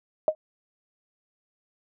sine tone with exponential decay, 622.3 Hz, D#5, in tune, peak -13 dBFS, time 0.28-0.35 s, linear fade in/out 1 ms, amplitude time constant 15 ms, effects none

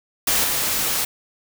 white noise with level steps, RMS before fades -19 / -22 dBFS, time 0.27-1.05 s, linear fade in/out 5 ms, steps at 0.44 s, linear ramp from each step 2 ms, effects none

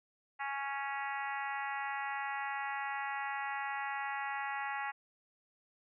harmonic tone, 277.2 Hz, C#4, in tune, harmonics 3 / 4 / 5 / 6 / 7 / 8 / 9 / 10, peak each -39 / -44 / -45 / -45 / -42 / -50 / -50 / -53 dBFS, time 0.39-4.92 s, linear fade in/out 20 ms, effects none

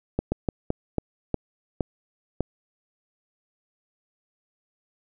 slowing click train, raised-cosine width 2 ms, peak -10 dBFS, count 8, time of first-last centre 0.19-2.407 s, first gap 130 ms, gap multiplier 1.29, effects none

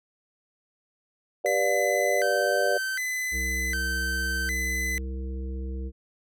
sine chord, G dominant seventh, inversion none, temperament just, 392 / 490 / 588 / 705.6 Hz, G4 / B4 / D5 / F5, 0 / -14 / +2 / +18 cents, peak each -30 / -28 / -25 / -30 dBFS, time 1.44-2.78 s, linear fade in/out 10 ms
45% pulse tone with vibrato, 1765 Hz, A6, 5 cents sharp, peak -27 dBFS, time 1.46-4.98 s, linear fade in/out 0 ms, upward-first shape square, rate 0.66 Hz, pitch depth 230 cents each way
harmonic tone, 65.41 Hz, C2, in tune, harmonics 1 / 3 / 5 / 7, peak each -30 / -41 / -43 / -44 dBFS, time 3.31-5.92 s, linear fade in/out 50 ms
effects none

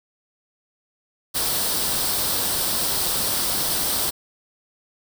white noise with comb filter, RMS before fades -23 dBFS, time 1.34-4.11 s, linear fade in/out 20 ms, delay 0.22 ms, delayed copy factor +0.5, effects none

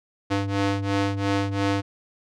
sawtooth ring-modulated tone, 198.7 Hz, G3, 24 cents sharp, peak -15 dBFS, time 0.3-1.82 s, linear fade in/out 20 ms, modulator 97.9 Hz, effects low-pass 5000 Hz 12 dB/octave

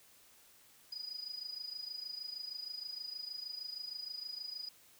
sine tone with amplitude modulation, 4939 Hz, D#8, 14 cents flat, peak -38 dBFS, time 0.92-4.69 s, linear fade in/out 5 ms, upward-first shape sine, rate 26.4 Hz, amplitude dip 75%, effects white hiss -63 dBFS RMS until 4.99 s

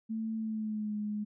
sine tone with pitch glide, 222 to 209.7 Hz, A3 to G#3, +16 to +17 cents, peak -32 dBFS, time 0.09-1.25 s, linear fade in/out 20 ms, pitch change -99 cents, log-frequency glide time 0.36-0.96 s, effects none

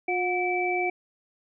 sine tone cluster, 358.6 / 725 / 2313 Hz, F4 / F#5 / D7, +46 / -35 / -27 cents, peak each -28 dBFS, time 0.08-0.9 s, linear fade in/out 5 ms, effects none

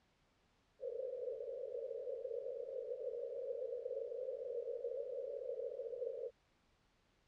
pink band-pass noise, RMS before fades -44 dBFS, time 0.79-6.31 s, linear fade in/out 50 ms, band 460 to 550 Hz, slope 96 dB/octave, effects pink hiss -75 dBFS RMS until 7.27 s + low-pass 5000 Hz 12 dB/octave

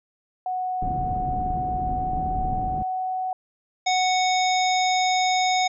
sine tone with pitch glide, 738 to 745.3 Hz, F#5 to F#5, -5 to +12 cents, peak -24 dBFS, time 0.46-3.33 s, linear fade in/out 2 ms, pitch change +17 cents, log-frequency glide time 1.77-2.29 s
pink low-pass noise, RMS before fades -30 dBFS, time 0.82-2.83 s, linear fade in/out 0 ms, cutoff 280 Hz, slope 12 dB/octave
harmonic tone, 740 Hz, F#5, in tune, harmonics 1 / 3 / 5 / 7 / 9, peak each -20 / -27 / -28 / -33 / -32 dBFS, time 3.86-5.68 s, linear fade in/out 10 ms
effects none

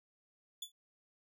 sawtooth tone with exponential decay, 3456 Hz, A7, 32 cents flat, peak -34 dBFS, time 0.62-0.72 s, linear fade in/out 5 ms, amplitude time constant 21 ms, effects none

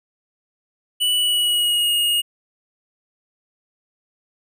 square tone with pitch glide, 2960 to 2864 Hz, F#7 to F7, 0 to +43 cents, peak -17 dBFS, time 1-2.22 s, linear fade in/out 20 ms, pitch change -57 cents, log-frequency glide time 1.15-1.92 s, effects none

